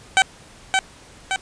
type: tone with echo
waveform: 15% pulse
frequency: 766 Hz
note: G5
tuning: 40 cents flat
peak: -5 dBFS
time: 0.17-0.22 s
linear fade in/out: 0 ms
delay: 570 ms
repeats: 2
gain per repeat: -4 dB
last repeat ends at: 1.36 s
effects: pink hiss -46 dBFS RMS until 1.41 s + resampled to 22050 Hz

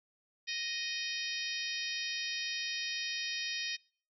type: harmonic tone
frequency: 622 Hz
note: D#5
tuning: 1 cent flat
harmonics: 3 / 4 / 5 / 6 / 7 / 8 / 9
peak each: -42 / -40 / -44 / -42 / -45 / -43 / -44 dBFS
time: 0.47-3.77 s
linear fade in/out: 20 ms
effects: noise-tail reverb RT60 0.5 s tail -26 dB re dry

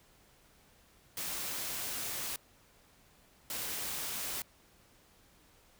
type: noise bursts at uneven times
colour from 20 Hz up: white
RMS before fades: -38 dBFS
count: 2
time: 1.17-2.36 / 3.5-4.42 s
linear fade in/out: 2 ms
effects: pink hiss -64 dBFS RMS until 5.79 s

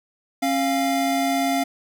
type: tone pair together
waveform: square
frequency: 271.8 / 698.5 Hz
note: C#4 / F5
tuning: -34 / 0 cents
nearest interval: octave + major third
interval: 1634 cents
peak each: -23 dBFS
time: 0.42-1.64 s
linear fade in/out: 10 ms
effects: none

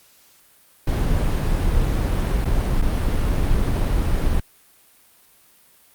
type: noise with dropouts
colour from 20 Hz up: brown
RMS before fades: -19 dBFS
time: 0.87-4.4 s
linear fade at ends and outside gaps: 5 ms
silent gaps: 2.448-2.453 / 2.818-2.822 s
effects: white hiss -54 dBFS RMS until 5.94 s + Opus 48 kbps

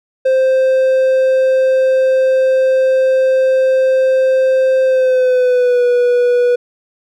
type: tone with pitch glide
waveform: triangle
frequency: 523.3 to 488.3 Hz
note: C5 to B4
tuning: 0 to -20 cents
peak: -7 dBFS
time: 0.25-6.56 s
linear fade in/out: 10 ms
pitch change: -120 cents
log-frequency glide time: 4.84-5.84 s
effects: none

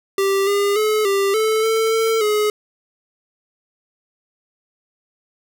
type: tone with pitch steps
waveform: square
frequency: 391.7 / 403.9 / 429.3 / 395.1 / 437.4 / 445.3 / 448.2 / 421.8 Hz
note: G4 / G#4 / A4 / G4 / A4 / A4 / A4 / G#4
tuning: -1 / -48 / -43 / +14 / -10 / +21 / +32 / +27 cents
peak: -16 dBFS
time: 0.18-2.5 s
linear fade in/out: 2 ms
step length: 290 ms
effects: none

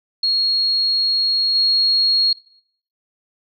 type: tone with level steps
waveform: sine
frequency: 4295 Hz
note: C8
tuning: 44 cents sharp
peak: -15 / -13 dBFS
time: 0.23-2.33 s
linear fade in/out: 5 ms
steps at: 1.55 s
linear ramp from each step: 2 ms
effects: noise-tail reverb RT60 0.6 s tail -18 dB re dry

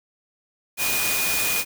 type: tone in noise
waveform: sine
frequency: 2460 Hz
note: D#7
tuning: 20 cents flat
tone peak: -26 dBFS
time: 0.77-1.65 s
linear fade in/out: 50 ms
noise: white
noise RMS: -24 dBFS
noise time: 0.77-1.65 s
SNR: -5 dB
effects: none

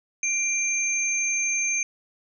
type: tone pair together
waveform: sine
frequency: 2366 / 6316 Hz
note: D7 / G8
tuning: +12 / +12 cents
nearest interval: octave + perfect fourth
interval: 1700 cents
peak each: -25 dBFS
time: 0.23-1.83 s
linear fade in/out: 2 ms
effects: none

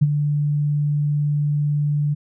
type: tone with ADSR envelope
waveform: sine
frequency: 147 Hz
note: D3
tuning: 2 cents sharp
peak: -9 dBFS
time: 0.01-2.15 s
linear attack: 15 ms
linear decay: 36 ms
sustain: -8 dB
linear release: 21 ms
effects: none

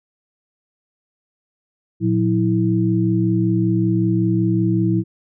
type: tone cluster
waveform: sine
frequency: 114.8 / 180.1 / 326 Hz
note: A#2 / F#3 / E4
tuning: -26 / -46 / -19 cents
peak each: -19 dBFS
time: 2-5.04 s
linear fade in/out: 50 ms
effects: none

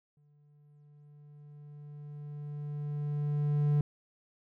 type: tone with exponential growth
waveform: triangle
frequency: 146.9 Hz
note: D3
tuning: 1 cent sharp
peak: -21 dBFS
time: 0.17-3.81 s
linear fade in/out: 2 ms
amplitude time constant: 790 ms
effects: none

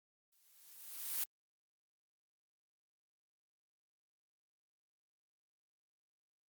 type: noise with exponential growth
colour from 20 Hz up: blue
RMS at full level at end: -35 dBFS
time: 0.32-1.24 s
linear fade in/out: 5 ms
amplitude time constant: 200 ms
effects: Opus 48 kbps

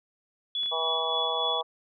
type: tone with tremolo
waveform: sine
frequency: 3406 Hz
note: G#7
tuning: 43 cents sharp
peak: -26 dBFS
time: 0.55-1.61 s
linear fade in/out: 2 ms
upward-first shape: sine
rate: 3.5 Hz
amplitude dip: 40%
type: clicks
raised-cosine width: 0.3 ms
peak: -30 dBFS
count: 2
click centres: 0.633 / 0.66 s
type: harmonic tone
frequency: 162 Hz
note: E3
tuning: 30 cents flat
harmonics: 3 / 4 / 5 / 6 / 7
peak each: -34 / -34 / -34 / -34 / -34 dBFS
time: 0.71-1.63 s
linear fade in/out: 20 ms
effects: none

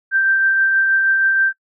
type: tone with tremolo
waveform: sine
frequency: 1568 Hz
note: G6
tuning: in tune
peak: -11 dBFS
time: 0.11-1.53 s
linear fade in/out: 50 ms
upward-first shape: triangle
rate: 6.3 Hz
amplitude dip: 30%
effects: noise-tail reverb RT60 0.1 s tail -20 dB re dry

